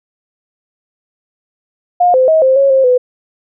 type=tone with pitch steps; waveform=sine; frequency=712 / 516 / 636 / 525 / 550 / 532 / 500 Hz; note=F5 / C5 / D#5 / C5 / C#5 / C5 / B4; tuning=+33 / -24 / +38 / +6 / -14 / +29 / +21 cents; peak=-6 dBFS; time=2-2.98 s; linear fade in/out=10 ms; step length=140 ms; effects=none